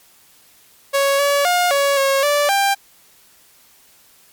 sawtooth tone with pitch steps, 555 / 568 / 712 / 561 / 546 / 582 / 793 Hz, C#5 / C#5 / F5 / C#5 / C#5 / D5 / G5, +2 / +42 / +33 / +21 / -26 / -16 / +20 cents, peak -10 dBFS, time 0.93-2.75 s, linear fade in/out 20 ms, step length 260 ms, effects white hiss -51 dBFS RMS until 4.32 s + MP3 96 kbps

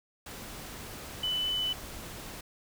sine tone in noise, 2999 Hz, F#7, 23 cents sharp, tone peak -28 dBFS, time 1.23-1.73 s, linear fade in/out 5 ms, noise pink, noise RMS -43 dBFS, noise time 0.26-2.41 s, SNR +12 dB, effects none

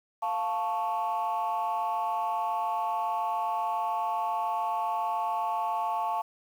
sine chord, F augmented, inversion none, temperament equal, 698.5 / 880 / 1108.7 Hz, F5 / A5 / C#6, 0 / 0 / 0 cents, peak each -31 / -28 / -32 dBFS, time 0.22-6.22 s, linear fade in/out 10 ms, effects tanh soft clip ceiling -22 dBFS + 9-bit

